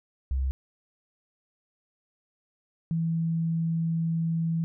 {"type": "tone pair in turn", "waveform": "sine", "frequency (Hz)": [66.1, 164.51], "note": ["C2", "E3"], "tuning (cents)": [18, -3], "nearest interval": "octave + major third", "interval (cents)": 1579, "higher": "second", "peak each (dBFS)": -24, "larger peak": "neither", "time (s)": [[0.31, 0.51], [2.91, 4.64]], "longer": "second", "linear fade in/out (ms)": 0, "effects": []}